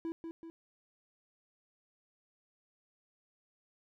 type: tone with echo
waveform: triangle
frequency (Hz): 329.6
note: E4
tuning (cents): 0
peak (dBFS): -33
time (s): 0.05-0.12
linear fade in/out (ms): 0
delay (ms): 190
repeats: 2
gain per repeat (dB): -5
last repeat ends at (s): 0.5
effects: none